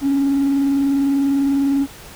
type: tone with vibrato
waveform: triangle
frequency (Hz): 277.2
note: C#4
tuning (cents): 0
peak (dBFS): -11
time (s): 0.01-1.87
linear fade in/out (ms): 50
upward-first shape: triangle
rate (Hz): 20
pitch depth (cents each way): 47
effects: tanh soft clip ceiling -10 dBFS + pink hiss -39 dBFS RMS until 2.15 s